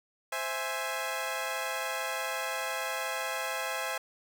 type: chord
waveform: 15% pulse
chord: C augmented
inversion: none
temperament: equal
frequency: 523.3 / 659.3 / 830.6 Hz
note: C5 / E5 / G#5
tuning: 0 / 0 / 0 cents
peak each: -30 dBFS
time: 0.32-3.98 s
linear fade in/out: 5 ms
effects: none